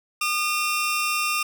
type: tone pair together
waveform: sawtooth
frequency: 1215 / 2726 Hz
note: D#6 / F7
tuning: -42 / -43 cents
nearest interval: octave + major second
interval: 1399 cents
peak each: -21 / -22 dBFS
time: 0.21-1.43 s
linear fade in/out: 5 ms
effects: none